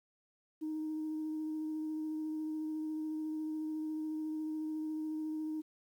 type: tone with vibrato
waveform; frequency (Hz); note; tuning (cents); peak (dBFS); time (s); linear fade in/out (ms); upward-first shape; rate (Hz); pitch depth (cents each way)
sine; 311.1; D#4; 0; -34; 0.61-5.62; 20; triangle; 14; 16
effects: tanh soft clip ceiling -32 dBFS + 11-bit